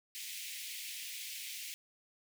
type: high-pass noise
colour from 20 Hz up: pink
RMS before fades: -44 dBFS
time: 0.15-1.74 s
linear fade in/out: 0 ms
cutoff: 2100 Hz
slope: 48 dB/octave
effects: none